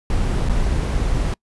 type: noise with dropouts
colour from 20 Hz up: brown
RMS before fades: -19 dBFS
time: 0.1-1.34 s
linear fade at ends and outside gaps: 2 ms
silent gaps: 0.489-0.495 s
effects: noise-tail reverb RT60 0.1 s tail -26 dB re dry + resampled to 24000 Hz